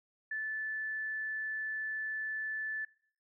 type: tone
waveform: sine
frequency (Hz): 1747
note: A6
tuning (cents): -13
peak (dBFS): -34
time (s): 0.31-2.85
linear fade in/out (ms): 5
effects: noise-tail reverb RT60 0.6 s tail -21 dB re dry